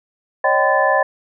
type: tone cluster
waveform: sine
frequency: 550 / 615 / 775 / 1018 / 1745 Hz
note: C#5 / D#5 / G5 / C6 / A6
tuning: -14 / -20 / -20 / -48 / -15 cents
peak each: -19 dBFS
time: 0.44-1.03 s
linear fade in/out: 5 ms
effects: none